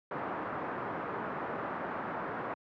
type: low-pass noise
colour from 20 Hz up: white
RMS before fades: -37 dBFS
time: 0.11-2.54 s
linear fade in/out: 2 ms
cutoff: 1400 Hz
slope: 24 dB/octave
effects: high-pass 150 Hz 12 dB/octave